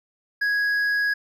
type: tone with hard clipping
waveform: sine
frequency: 1661.2 Hz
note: G#6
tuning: in tune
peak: -21 dBFS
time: 0.41-1.14 s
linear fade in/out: 10 ms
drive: 4 dB
effects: none

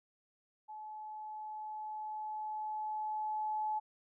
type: tone with level ramp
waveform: sine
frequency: 858 Hz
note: A5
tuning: 44 cents flat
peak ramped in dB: -44 to -32 dBFS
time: 0.68-3.8 s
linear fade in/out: 20 ms
effects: none

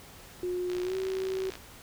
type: tone with pitch glide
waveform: sine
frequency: 359.5 to 379.3 Hz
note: F#4 to F#4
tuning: -50 to +43 cents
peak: -29 dBFS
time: 0.43-1.5 s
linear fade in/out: 2 ms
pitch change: +93 cents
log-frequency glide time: 0.83-0.95 s
type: click train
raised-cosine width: 0.2 ms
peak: -24 dBFS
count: 52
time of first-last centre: 0.7-1.554 s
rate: 59.7 Hz
effects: pink hiss -50 dBFS RMS until 1.82 s

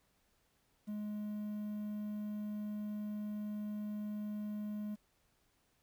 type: tone with quantisation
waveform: triangle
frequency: 209.7 Hz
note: G#3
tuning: 17 cents sharp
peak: -36 dBFS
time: 0.87-4.96 s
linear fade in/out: 20 ms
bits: 11
effects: pink hiss -75 dBFS RMS until 5.82 s

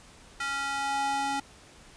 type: tone with high-pass filter sweep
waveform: square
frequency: 277.3 Hz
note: C#4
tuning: 1 cent sharp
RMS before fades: -30 dBFS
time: 0.4-1.4 s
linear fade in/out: 5 ms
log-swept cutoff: 1500 to 560 Hz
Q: 2.3
effects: pink hiss -53 dBFS RMS until 1.96 s + resampled to 22050 Hz

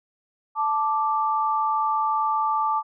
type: tone pair together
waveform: sine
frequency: 877.5 / 1174.7 Hz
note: A5 / D6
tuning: -5 / 0 cents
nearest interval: perfect fourth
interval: 505 cents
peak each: -23 dBFS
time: 0.55-2.83 s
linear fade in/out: 50 ms
effects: none

